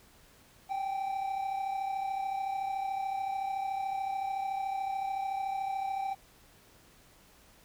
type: tone pair together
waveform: triangle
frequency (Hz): 776 / 809.7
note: G5 / G#5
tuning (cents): -18 / -44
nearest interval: minor second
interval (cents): 74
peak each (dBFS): -30 / -38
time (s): 0.69-6.15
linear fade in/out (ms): 20
effects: pink hiss -60 dBFS RMS until 7.64 s